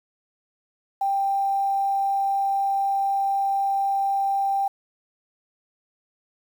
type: tone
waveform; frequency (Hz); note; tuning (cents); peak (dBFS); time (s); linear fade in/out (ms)
sine; 788; G5; +9; -20; 1.01-4.68; 5
effects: 8-bit